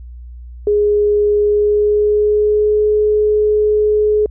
sine tone with pitch glide, 415.3 to 423 Hz, G#4 to G#4, 0 to +32 cents, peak -10 dBFS, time 0.67-4.26 s, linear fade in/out 2 ms, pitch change +32 cents, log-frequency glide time 1.41-2.85 s, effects added 60 Hz sine -30 dBFS peak until 4.3 s

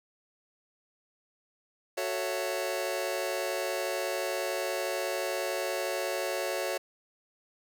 sawtooth chord, F# minor seventh, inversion none, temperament just, 370 / 444 / 555 / 666 Hz, F#4 / A4 / C#5 / E5, 0 / +16 / +2 / +18 cents, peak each -32 / -34 / -29 / -32 dBFS, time 1.97-6.78 s, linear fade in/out 10 ms, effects none

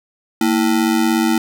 square ring-modulated tone, 277.2 Hz, C#4, in tune, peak -11 dBFS, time 0.41-1.38 s, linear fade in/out 2 ms, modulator 48.4 Hz, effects none

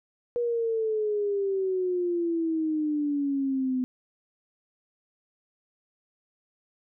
sine exponential sweep, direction down, 482.9 to 252.5 Hz, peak -24 dBFS, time 0.36-3.84 s, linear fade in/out 0 ms, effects none

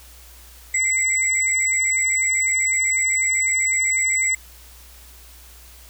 sine tone pair together, 2062 / 7785 Hz, C7 / B8, -26 / -26 cents, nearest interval octave + major seventh, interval 2300 cents, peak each -20 dBFS, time 0.74-4.35 s, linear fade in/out 5 ms, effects added 60 Hz sine -45 dBFS peak until 5.89 s + white hiss -47 dBFS RMS until 5.89 s

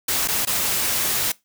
white noise with dropouts, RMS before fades -22 dBFS, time 0.08-1.32 s, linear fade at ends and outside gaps 5 ms, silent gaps 0.276-0.284 / 0.452-0.471 s, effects noise-tail reverb RT60 0.2 s tail -21 dB re dry

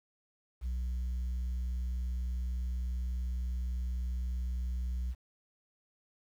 sine tone, 61.74 Hz, B1, in tune, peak -29 dBFS, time 0.61-5.15 s, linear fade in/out 50 ms, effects tanh soft clip ceiling -31 dBFS + 10-bit

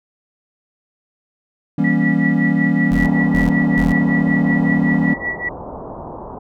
triangle chord, E diminished seventh, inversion none, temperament equal with one note detuned, 164.81 / 196 / 237.8 / 277.2 Hz, E3 / G3 / Bb3 / Db4, 0 / 0 / +35 / 0 cents, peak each -17 dBFS, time 1.78-5.14 s, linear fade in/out 5 ms
sine tone with tremolo, 1947 Hz, B6, 25 cents flat, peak -17 dBFS, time 1.84-5.49 s, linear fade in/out 5 ms, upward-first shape triangle, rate 5.3 Hz, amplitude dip 100%
40% pulse tone bursts, 43.45 Hz, F1, 8 cents flat, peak -19 dBFS, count 3, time 2.91-3.93 s, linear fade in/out 10 ms, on 160 ms, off 270 ms
white low-pass noise, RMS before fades -31 dBFS, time 3.03-6.39 s, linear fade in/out 10 ms, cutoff 1000 Hz, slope 48 dB/octave
effects none

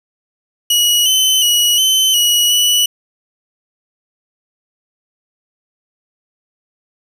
sawtooth tone with pitch steps, 2913 / 3049 / 2916 / 3060 / 2914 / 2951 Hz, F#7 / G7 / F#7 / G7 / F#7 / F#7, -28 / -49 / -26 / -42 / -27 / -5 cents, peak -7 dBFS, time 0.7-2.86 s, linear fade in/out 5 ms, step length 360 ms, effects none

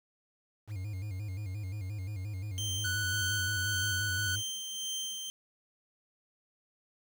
triangle tone with vibrato, 99 Hz, G2, 18 cents sharp, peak -33 dBFS, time 0.67-4.43 s, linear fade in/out 50 ms, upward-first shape square, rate 5.7 Hz, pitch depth 110 cents each way
25% pulse tone with tremolo, 3136 Hz, G7, in tune, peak -30 dBFS, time 2.58-5.3 s, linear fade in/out 0 ms, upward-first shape sine, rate 1.8 Hz, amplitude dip 40%
square tone, 1480 Hz, F#6, in tune, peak -33 dBFS, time 2.84-4.36 s, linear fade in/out 10 ms
effects 9-bit

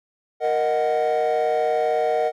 triangle chord, D# minor, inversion second, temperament equal, 466.2 / 622.3 / 740 Hz, A#4 / D#5 / F#5, 0 / 0 / 0 cents, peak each -20 dBFS, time 0.4-2.32 s, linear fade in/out 50 ms, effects tanh soft clip ceiling -12 dBFS

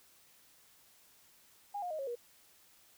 sine tone with pitch steps, 814 / 712.7 / 624.1 / 546.4 / 478.4 Hz, G#5 / F5 / D#5 / C#5 / A#4, -35 / +35 / +5 / -25 / +45 cents, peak -36 dBFS, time 1.74-2.155 s, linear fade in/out 10 ms, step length 83 ms, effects white hiss -64 dBFS RMS until 2.97 s

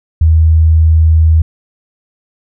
sine tone, 80 Hz, D#2, 49 cents sharp, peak -4 dBFS, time 0.21-1.42 s, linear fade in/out 5 ms, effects none

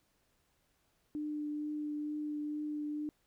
sine tone with vibrato, 298.9 Hz, D4, 31 cents sharp, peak -35 dBFS, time 1.15-3.09 s, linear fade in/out 0 ms, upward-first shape triangle, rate 2.2 Hz, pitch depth 13 cents each way, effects pink hiss -75 dBFS RMS until 3.26 s

